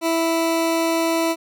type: tone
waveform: 20% pulse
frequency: 329.6 Hz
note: E4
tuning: in tune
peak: -13 dBFS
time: 0.01-1.36 s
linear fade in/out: 50 ms
effects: none